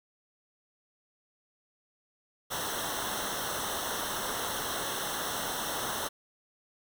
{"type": "noise with comb filter", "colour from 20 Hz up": "pink", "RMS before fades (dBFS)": -34, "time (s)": [2.5, 6.09], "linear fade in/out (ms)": 20, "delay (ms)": 0.42, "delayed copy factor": -0.85, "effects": []}